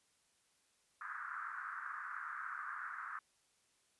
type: band-pass noise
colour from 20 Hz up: pink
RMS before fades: -45 dBFS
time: 1.01-3.19 s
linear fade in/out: 2 ms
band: 1200 to 1600 Hz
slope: 48 dB/octave
effects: white hiss -75 dBFS RMS until 3.99 s + resampled to 24000 Hz